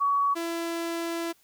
sine / sawtooth tone pair in turn, 1128 / 335.4 Hz, C#6 / E4, +30 / +30 cents, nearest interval octave + major sixth, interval 2100 cents, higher first, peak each -21 / -25 dBFS, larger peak first, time 0-0.35 / 0.35-1.33 s, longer second, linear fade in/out 20 ms, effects white hiss -63 dBFS RMS until 1.43 s

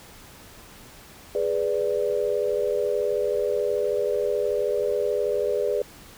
sine chord, G# diminished, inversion none, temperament equal, 415.3 / 493.9 / 587.3 Hz, G#4 / B4 / D5, 0 / 0 / 0 cents, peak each -25 / -26 / -27 dBFS, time 1.35-5.82 s, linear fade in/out 2 ms, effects pink hiss -47 dBFS RMS until 6.17 s

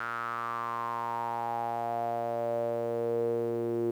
sawtooth tone with band-pass filter sweep, 117.1 Hz, A#2, 8 cents sharp, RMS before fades -32 dBFS, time 0-3.91 s, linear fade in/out 5 ms, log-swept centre 1400 to 370 Hz, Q 6.8, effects 10-bit

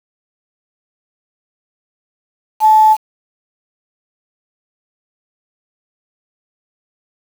sine tone with quantisation, 867 Hz, A5, 26 cents flat, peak -5 dBFS, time 2.6-2.97 s, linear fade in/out 50 ms, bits 5, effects none

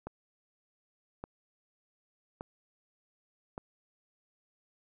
click train, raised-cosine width 1 ms, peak -25 dBFS, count 4, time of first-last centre 0.07-3.579 s, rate 0.855 Hz, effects none

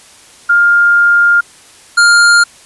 sine / square tone pair in turn, 1406 / 1406 Hz, F6 / F6, +11 / +11 cents, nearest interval unison, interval 0 cents, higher neither, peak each -5 dBFS, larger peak neither, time 0.49-1.41 / 1.97-2.44 s, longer first, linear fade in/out 10 ms, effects white hiss -40 dBFS RMS until 2.65 s + resampled to 24000 Hz

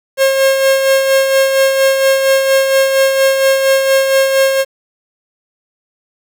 45% pulse tone with tremolo, 538 Hz, C5, 48 cents sharp, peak -7 dBFS, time 0.17-4.65 s, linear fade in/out 50 ms, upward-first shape sine, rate 4.3 Hz, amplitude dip 45%, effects 7-bit

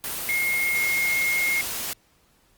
sine tone in noise, 2148 Hz, C7, 45 cents sharp, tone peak -21 dBFS, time 0.29-1.61 s, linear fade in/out 0 ms, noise white, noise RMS -30 dBFS, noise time 0.04-1.93 s, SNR +6 dB, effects pink hiss -62 dBFS RMS until 2.57 s + Opus 32 kbps

